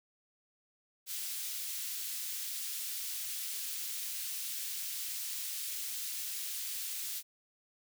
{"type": "high-pass noise", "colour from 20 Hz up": "white", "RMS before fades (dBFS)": -39, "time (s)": [1.06, 7.23], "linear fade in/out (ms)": 50, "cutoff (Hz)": 2800, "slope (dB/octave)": 12, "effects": []}